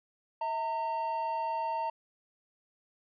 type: tone pair together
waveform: triangle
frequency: 646.3 / 914 Hz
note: E5 / A#5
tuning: -34 / -34 cents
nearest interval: tritone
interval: 600 cents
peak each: -36 / -29 dBFS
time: 0.41-1.9 s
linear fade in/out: 5 ms
effects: resampled to 11025 Hz